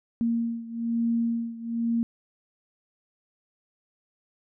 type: beating tone pair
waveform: sine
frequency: 231.6 / 232.7 Hz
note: A#3 / A#3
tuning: -11 / -3 cents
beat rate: 1.1 Hz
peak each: -26 / -29 dBFS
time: 0.21-2.03 s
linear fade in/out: 0 ms
effects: none